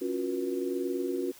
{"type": "tone cluster", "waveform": "sine", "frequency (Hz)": [275.6, 343.1, 364.2, 483], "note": ["C#4", "F4", "F#4", "B4"], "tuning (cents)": [-10, -31, -27, -39], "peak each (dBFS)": [-34, -38, -31, -38], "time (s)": [0.01, 1.32], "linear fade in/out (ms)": 10, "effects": ["white hiss -53 dBFS RMS until 1.39 s"]}